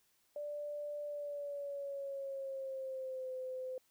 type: tone with pitch glide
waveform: sine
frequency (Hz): 587.3 to 514.2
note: D5 to C5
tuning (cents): 0 to -30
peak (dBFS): -39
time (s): 0.36-3.78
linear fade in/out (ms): 2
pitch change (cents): -230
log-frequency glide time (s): 1.05-3.32
effects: white hiss -74 dBFS RMS until 3.9 s